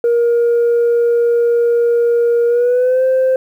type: tone with pitch glide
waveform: sine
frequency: 471.8 to 520.5 Hz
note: A#4 to C5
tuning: +21 to -9 cents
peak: -8 dBFS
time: 0.04-3.36 s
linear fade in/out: 2 ms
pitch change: +170 cents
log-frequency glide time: 2.47-3.04 s
effects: tanh soft clip ceiling -8 dBFS + 8-bit